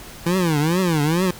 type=tone with vibrato; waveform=25% pulse; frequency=165.5 Hz; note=E3; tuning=7 cents sharp; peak=-13 dBFS; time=0.26-1.31 s; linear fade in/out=5 ms; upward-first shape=triangle; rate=2.3 Hz; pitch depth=260 cents each way; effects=pink hiss -39 dBFS RMS until 1.39 s